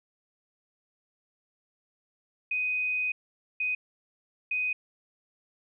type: tone bursts at uneven times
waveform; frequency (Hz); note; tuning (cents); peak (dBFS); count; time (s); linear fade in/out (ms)
sine; 2500; D#7; +8; -26; 3; 2.51-3.12 / 3.6-3.75 / 4.51-4.73; 5
effects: none